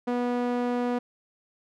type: tone with band-pass filter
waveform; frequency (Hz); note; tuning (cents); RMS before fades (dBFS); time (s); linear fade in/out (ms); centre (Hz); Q
sawtooth; 244.2; B3; -19; -27; 0.07-0.99; 10; 490; 0.73
effects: none